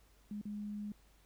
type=tone with dropouts; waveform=sine; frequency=207.7 Hz; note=G#3; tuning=in tune; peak=-39 dBFS; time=0.31-0.92 s; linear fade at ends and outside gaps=2 ms; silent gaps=0.414-0.454 s; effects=added 50 Hz sine -65 dBFS peak until 1.25 s + pink hiss -69 dBFS RMS until 1.25 s